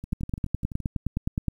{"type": "two click trains", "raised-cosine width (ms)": 5, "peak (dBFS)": [-23, -13], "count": [10, 14], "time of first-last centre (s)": [[0.04, 0.803], [0.13, 1.483]], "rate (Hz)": [11.8, 9.61], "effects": ["9-bit"]}